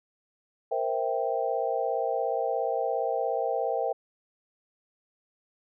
sine chord, C dominant seventh, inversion third, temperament equal, 466.2 / 523.3 / 659.3 / 784 Hz, Bb4 / C5 / E5 / G5, 0 / 0 / 0 / 0 cents, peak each -31 dBFS, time 0.71-3.93 s, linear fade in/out 10 ms, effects none

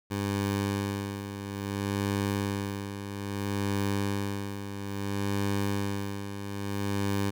15% pulse tone with tremolo, 100.1 Hz, G2, 37 cents sharp, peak -20 dBFS, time 0.1-7.31 s, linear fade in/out 20 ms, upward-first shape sine, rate 0.6 Hz, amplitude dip 65%, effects none

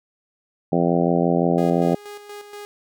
harmonic tone, 85.8 Hz, F2, 30 cents flat, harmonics 2 / 3 / 4 / 5 / 6 / 7 / 8 / 9, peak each -21 / -23 / -24 / -25 / -26 / -26 / -27 / -28 dBFS, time 0.72-1.95 s, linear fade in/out 5 ms
sawtooth tone with tremolo, 412 Hz, G#4, 14 cents flat, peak -30 dBFS, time 1.58-2.65 s, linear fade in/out 0 ms, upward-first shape square, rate 4.2 Hz, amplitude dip 55%
effects none

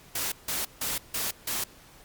white noise bursts, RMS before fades -30 dBFS, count 5, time 0.15-1.64 s, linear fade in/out 5 ms, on 170 ms, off 160 ms, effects pink hiss -53 dBFS RMS until 2.04 s + Opus 48 kbps

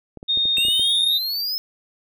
clicks, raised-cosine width 2 ms, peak -23 dBFS, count 8, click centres 0.173 / 0.229 / 0.374 / 0.455 / 0.583 / 0.651 / 0.684 / 0.796 s
sine tone, 3690 Hz, A#7, 18 cents flat, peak -17 dBFS, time 0.28-1.19 s, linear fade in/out 20 ms
square exponential sweep, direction up, 2685 to 5210 Hz, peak -23 dBFS, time 0.57-1.58 s, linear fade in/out 0 ms
effects none

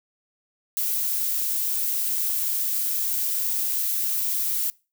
violet noise, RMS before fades -25 dBFS, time 0.77-4.7 s, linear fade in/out 0 ms, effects noise-tail reverb RT60 0.3 s tail -23 dB re dry

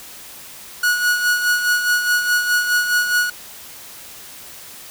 45% pulse tone with tremolo, 1459 Hz, F#6, 25 cents flat, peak -13 dBFS, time 0.83-3.3 s, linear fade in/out 5 ms, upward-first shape sine, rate 4.8 Hz, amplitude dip 55%, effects white hiss -38 dBFS RMS until 4.9 s

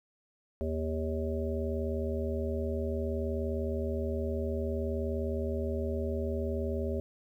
harmonic tone, 79.4 Hz, D#2, 36 cents sharp, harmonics 1 / 3 / 5 / 7 / 8, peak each -33 / -37 / -36 / -38 / -43 dBFS, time 0.61-7 s, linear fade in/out 0 ms, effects 11-bit

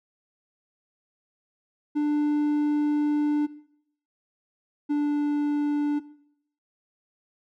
triangle tone pair in turn, 296.2 / 293 Hz, D4 / D4, +15 / -4 cents, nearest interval unison, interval 19 cents, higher first, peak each -19 dBFS, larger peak neither, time 1.95-3.47 / 4.89-6 s, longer first, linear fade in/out 20 ms, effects noise-tail reverb RT60 0.7 s tail -18 dB re dry

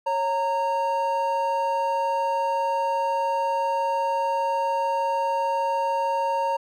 triangle tone pair together, 549 / 923.3 Hz, C#5 / A#5, -17 / -17 cents, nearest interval major sixth, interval 900 cents, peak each -25 / -21 dBFS, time 0.06-6.57 s, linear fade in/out 10 ms, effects none

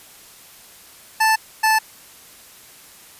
25% pulse tone pair in turn, 880 / 875.9 Hz, A5 / A5, 0 / -8 cents, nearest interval unison, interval 8 cents, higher first, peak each -10 dBFS, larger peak neither, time 1.2-1.36 / 1.63-1.79 s, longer neither, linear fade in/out 10 ms, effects white hiss -45 dBFS RMS until 3.19 s + resampled to 32000 Hz

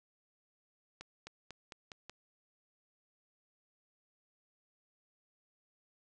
accelerating click train, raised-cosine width 0.2 ms, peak -29 dBFS, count 6, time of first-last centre 1.01-2.096 s, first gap 260 ms, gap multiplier 0.91, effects resampled to 24000 Hz

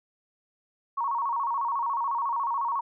sine tone with vibrato, 1017 Hz, C6, 50 cents flat, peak -25 dBFS, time 0.97-2.81 s, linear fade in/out 10 ms, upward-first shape square, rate 14 Hz, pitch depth 140 cents each way, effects none

